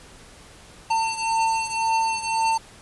square beating tone pair, 899 / 900.9 Hz, A5 / A5, +37 / +41 cents, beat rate 1.9 Hz, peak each -23 / -27 dBFS, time 0.9-2.58 s, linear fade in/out 10 ms, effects pink hiss -47 dBFS RMS until 2.81 s + resampled to 24000 Hz

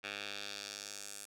10% pulse tone with band-pass filter sweep, 101.5 Hz, G#2, 39 cents flat, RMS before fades -45 dBFS, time 0.03-1.26 s, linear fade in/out 20 ms, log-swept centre 2600 to 8900 Hz, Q 1.6, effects none

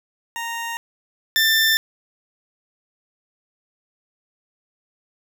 20% pulse tone pair in turn, 929 / 1781.3 Hz, A#5 / A6, -6 / +21 cents, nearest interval major seventh, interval 1127 cents, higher second, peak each -21 / -10 dBFS, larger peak second, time 0.36-0.77 / 1.36-1.77 s, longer neither, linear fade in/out 0 ms, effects none

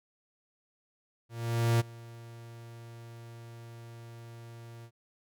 45% pulse tone with ADSR envelope, 116.54 Hz, A#2, in tune, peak -22 dBFS, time 1.29-4.91 s, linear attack 510 ms, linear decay 20 ms, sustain -23 dB, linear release 68 ms, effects none

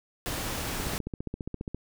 pink noise, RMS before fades -33 dBFS, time 0.26-0.98 s, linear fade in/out 0 ms
click train, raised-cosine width 3 ms, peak -21 dBFS, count 15, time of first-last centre 0.8-1.746 s, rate 14.8 Hz
effects none

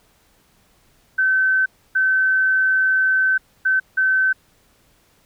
sine tone bursts at uneven times, 1533 Hz, G6, 39 cents flat, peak -14 dBFS, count 4, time 1.18-1.66 / 1.95-3.38 / 3.65-3.8 / 3.97-4.33 s, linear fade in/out 10 ms, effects pink hiss -58 dBFS RMS until 5.25 s

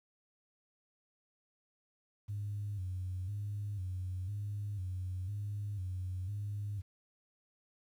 sine tone with vibrato, 97.3 Hz, G2, 12 cents flat, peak -35 dBFS, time 2.28-6.82 s, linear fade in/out 20 ms, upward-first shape square, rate 1 Hz, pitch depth 94 cents each way, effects tanh soft clip ceiling -31 dBFS + 11-bit

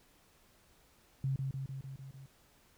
sine tone with echo, 134.8 Hz, C#3, 48 cents flat, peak -30 dBFS, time 1.24-1.36 s, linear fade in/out 2 ms, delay 150 ms, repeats 6, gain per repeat -3 dB, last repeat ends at 2.26 s, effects pink hiss -66 dBFS RMS until 2.77 s

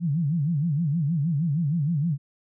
sine tone with vibrato, 155.56 Hz, D#3, in tune, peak -21 dBFS, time 0-2.18 s, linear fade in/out 50 ms, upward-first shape sine, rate 6.4 Hz, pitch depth 210 cents each way, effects none

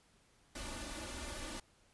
pink noise with comb filter, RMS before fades -44 dBFS, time 0.55-1.6 s, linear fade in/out 5 ms, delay 3.4 ms, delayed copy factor +0.95, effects pink hiss -69 dBFS RMS until 1.93 s + resampled to 24000 Hz

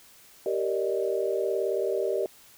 sine chord, Eb major seventh, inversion first, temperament just, 388.9 / 466.7 / 583.4 / 622.3 Hz, G4 / Bb4 / D5 / Eb5, -14 / +2 / -12 / 0 cents, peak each -28 / -30 / -32 / -32 dBFS, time 0.46-2.26 s, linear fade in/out 2 ms, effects white hiss -54 dBFS RMS until 2.57 s

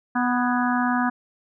harmonic tone with a mistuned harmonic, 246.9 Hz, B3, in tune, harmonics 1 / 3 / 4 / 5 / 6 / 7, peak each -22 / -27 / -28 / -29 / -30 / -30 dBFS, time 0.15-1.1 s, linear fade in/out 10 ms, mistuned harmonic 7, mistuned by -58 cents, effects none

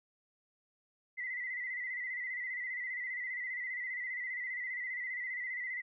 sine tone with vibrato, 2000 Hz, B6, 21 cents sharp, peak -36 dBFS, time 1.17-5.82 s, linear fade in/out 20 ms, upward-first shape square, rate 15 Hz, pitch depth 46 cents each way, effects none

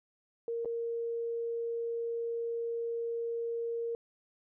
sine tone with dropouts, 464.9 Hz, A#4, 5 cents flat, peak -32 dBFS, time 0.48-3.95 s, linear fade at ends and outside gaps 1 ms, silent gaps 0.648-0.656 s, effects none

